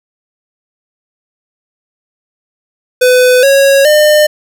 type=tone with pitch steps; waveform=square; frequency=502 / 550.6 / 603.9 Hz; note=B4 / C#5 / D5; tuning=+28 / -12 / +48 cents; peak=-5 dBFS; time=3.01-4.27 s; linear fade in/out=10 ms; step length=420 ms; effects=none